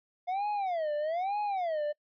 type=tone with vibrato; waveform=triangle; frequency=703 Hz; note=F5; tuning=11 cents sharp; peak=-27 dBFS; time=0.27-1.93 s; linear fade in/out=20 ms; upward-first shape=sine; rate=1.1 Hz; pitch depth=300 cents each way; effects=noise-tail reverb RT60 0.1 s tail -26 dB re dry + resampled to 11025 Hz